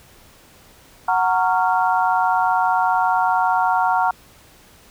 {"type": "chord", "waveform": "sine", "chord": "Gb major seventh", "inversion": "none", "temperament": "just", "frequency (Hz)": [740, 925, 1110, 1387.5], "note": ["Gb5", "Bb5", "Db6", "F6"], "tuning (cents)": [0, -14, 2, -12], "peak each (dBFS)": [-19, -19, -25, -23], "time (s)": [1.08, 4.11], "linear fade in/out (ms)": 5, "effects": ["pink hiss -49 dBFS RMS until 4.9 s"]}